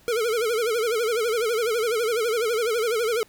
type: tone with vibrato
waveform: square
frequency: 455.8 Hz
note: A#4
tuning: 39 cents flat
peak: -22 dBFS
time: 0.08-3.23 s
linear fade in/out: 0 ms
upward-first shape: sine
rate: 12 Hz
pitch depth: 120 cents each way
effects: pink hiss -56 dBFS RMS until 3.28 s